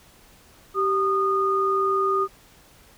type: tone pair together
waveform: sine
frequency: 388.5 / 1227 Hz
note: G4 / D#6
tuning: -16 / -25 cents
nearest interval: octave + minor sixth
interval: 1991 cents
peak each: -23 / -21 dBFS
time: 0.74-2.28 s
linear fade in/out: 50 ms
effects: pink hiss -53 dBFS RMS until 2.97 s